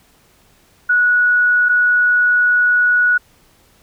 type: tone pair in turn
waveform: sine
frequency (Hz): 1465 / 1465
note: F#6 / F#6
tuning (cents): -18 / -18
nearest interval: unison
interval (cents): 0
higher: neither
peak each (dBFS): -10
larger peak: neither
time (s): 0.89-1.69 / 1.69-3.18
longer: second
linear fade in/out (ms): 10
effects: pink hiss -53 dBFS RMS until 3.82 s